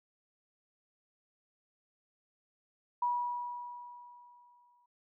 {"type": "tone with exponential decay", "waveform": "sine", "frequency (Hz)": 970, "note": "B5", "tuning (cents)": -31, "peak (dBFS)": -27, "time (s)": [3.02, 4.86], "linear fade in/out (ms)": 5, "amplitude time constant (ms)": 400, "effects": []}